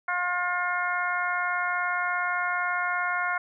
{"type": "harmonic tone", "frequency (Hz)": 356.5, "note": "F4", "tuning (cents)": 36, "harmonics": [2, 3, 4, 5, 6], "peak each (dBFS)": [-32, -31, -28, -35, -33], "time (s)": [0.08, 3.38], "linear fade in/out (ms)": 5, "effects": []}